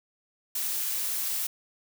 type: noise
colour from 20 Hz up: blue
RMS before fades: -30 dBFS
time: 0.55-1.47 s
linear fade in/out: 5 ms
effects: none